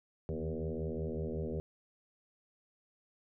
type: tone with frequency modulation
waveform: sine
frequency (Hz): 156.1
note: D#3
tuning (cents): +6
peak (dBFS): -34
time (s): 0.29-1.6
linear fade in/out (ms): 0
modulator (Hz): 79.4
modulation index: 4.7
effects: none